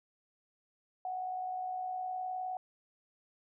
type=tone with amplitude modulation; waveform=sine; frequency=740 Hz; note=F#5; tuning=in tune; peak=-33 dBFS; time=1.05-2.57 s; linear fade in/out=2 ms; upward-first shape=sine; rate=59.5 Hz; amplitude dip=40%; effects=none